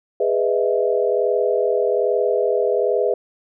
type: chord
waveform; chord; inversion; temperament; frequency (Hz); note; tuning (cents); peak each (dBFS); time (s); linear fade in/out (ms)
sine; E major seventh; first; just; 412 / 494.4 / 618.1 / 659.3; G#4 / B4 / D#5 / E5; -14 / +2 / -12 / 0; -20 / -20 / -24 / -24; 0.2-3.14; 5
effects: none